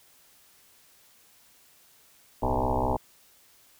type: tone with frequency modulation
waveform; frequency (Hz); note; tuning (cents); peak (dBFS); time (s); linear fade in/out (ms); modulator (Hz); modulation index
sine; 445.9; A4; +23; -23; 2.42-2.97; 10; 64.8; 7.8
effects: white hiss -59 dBFS RMS until 3.79 s